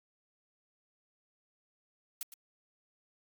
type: noise with echo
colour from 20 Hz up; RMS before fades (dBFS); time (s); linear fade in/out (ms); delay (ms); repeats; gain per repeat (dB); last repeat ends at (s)
blue; -37; 2.21-2.23; 2; 110; 1; -12; 2.34
effects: Opus 48 kbps